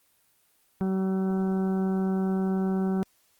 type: harmonic tone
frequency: 190 Hz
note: F#3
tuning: 46 cents sharp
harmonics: 1 / 2 / 3 / 4 / 5 / 6 / 7 / 8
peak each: -24 / -31 / -45 / -39 / -48 / -51 / -47 / -50 dBFS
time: 0.81-3.03 s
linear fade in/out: 0 ms
effects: white hiss -66 dBFS RMS until 3.39 s + Opus 24 kbps